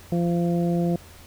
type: harmonic tone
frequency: 172.2 Hz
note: F3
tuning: 24 cents flat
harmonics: 1 / 2 / 3 / 4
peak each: -21 / -27 / -31 / -33 dBFS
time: 0.12-0.96 s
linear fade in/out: 2 ms
effects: added 85 Hz sine -48 dBFS peak until 1.26 s + pink hiss -48 dBFS RMS until 1.26 s